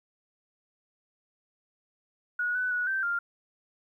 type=tone with pitch steps; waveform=sine; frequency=1456 / 1497 / 1466 / 1557 / 1398 Hz; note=F#6 / F#6 / F#6 / G6 / F6; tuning=-28 / +20 / -16 / -12 / +1 cents; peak=-26 dBFS; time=2.39-3.19 s; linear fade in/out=5 ms; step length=160 ms; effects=11-bit